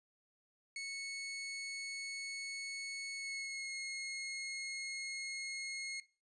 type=tone with pitch glide; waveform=sawtooth; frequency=2204 to 2160 Hz; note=C#7 to C#7; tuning=-11 to -45 cents; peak=-37 dBFS; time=0.76-6 s; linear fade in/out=2 ms; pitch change=-34 cents; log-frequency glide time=3.15-3.73 s; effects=noise-tail reverb RT60 0.3 s tail -17 dB re dry + resampled to 22050 Hz